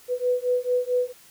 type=beating tone pair; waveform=sine; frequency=493.9 / 498.4 Hz; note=B4 / B4; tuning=0 / +16 cents; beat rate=4.5 Hz; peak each=-24 dBFS; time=0.08-1.13 s; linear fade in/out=50 ms; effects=white hiss -52 dBFS RMS until 1.3 s